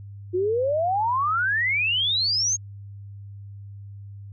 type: exponential sweep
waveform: sine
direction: up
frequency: 349.2 to 6645 Hz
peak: -20 dBFS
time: 0.33-2.57 s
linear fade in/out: 20 ms
effects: added 100 Hz sine -37 dBFS peak until 4.32 s